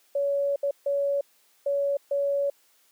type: tone bursts at uneven times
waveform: sine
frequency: 563 Hz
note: C#5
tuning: 27 cents sharp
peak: -22 dBFS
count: 5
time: 0.15-0.56 / 0.63-0.71 / 0.86-1.21 / 1.66-1.97 / 2.11-2.5 s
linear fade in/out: 5 ms
effects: white hiss -63 dBFS RMS until 2.91 s + high-pass 300 Hz 12 dB/octave